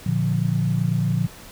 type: chord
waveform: sine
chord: Bb major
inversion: none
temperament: equal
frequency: 116.54 / 146.83 / 174.61 Hz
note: Bb2 / D3 / F3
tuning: 0 / 0 / 0 cents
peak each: -23 dBFS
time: 0.06-1.27 s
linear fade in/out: 5 ms
effects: pink hiss -43 dBFS RMS until 1.51 s